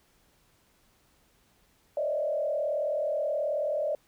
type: tone with frequency modulation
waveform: sine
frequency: 599 Hz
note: D5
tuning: 34 cents sharp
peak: -26 dBFS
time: 1.97-3.95 s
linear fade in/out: 2 ms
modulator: 38.7 Hz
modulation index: 1.2
effects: pink hiss -66 dBFS RMS until 4.07 s